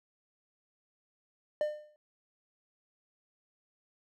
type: tone with exponential decay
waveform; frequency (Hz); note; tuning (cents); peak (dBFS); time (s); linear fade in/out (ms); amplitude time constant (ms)
triangle; 602; D5; +43; -23; 1.61-1.96; 1; 74
effects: none